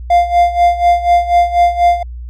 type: tone with tremolo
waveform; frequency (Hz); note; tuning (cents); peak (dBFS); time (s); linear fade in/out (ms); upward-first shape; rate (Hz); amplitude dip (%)
triangle; 698.5; F5; 0; -3; 0.1-2.03; 5; sine; 4.1; 80
effects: added 60 Hz sine -24 dBFS peak until 2.29 s